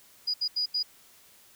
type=tone bursts at uneven times; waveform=sine; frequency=4911 Hz; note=D#8; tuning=23 cents flat; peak=-25 dBFS; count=4; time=0.27-0.34 / 0.41-0.48 / 0.56-0.66 / 0.74-0.83 s; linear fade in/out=10 ms; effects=white hiss -57 dBFS RMS until 1.55 s